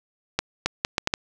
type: accelerating click train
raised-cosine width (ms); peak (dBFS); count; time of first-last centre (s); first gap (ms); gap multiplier
0.2; -4; 6; 0.39-1.139; 270; 0.7
effects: none